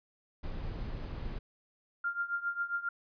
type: noise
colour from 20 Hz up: brown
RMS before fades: -38 dBFS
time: 0.43-1.39 s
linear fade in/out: 10 ms
type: tone with tremolo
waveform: sine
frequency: 1396.9 Hz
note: F6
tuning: in tune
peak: -28 dBFS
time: 2.04-2.89 s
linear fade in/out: 5 ms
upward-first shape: triangle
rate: 7.4 Hz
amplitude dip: 90%
effects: resampled to 11025 Hz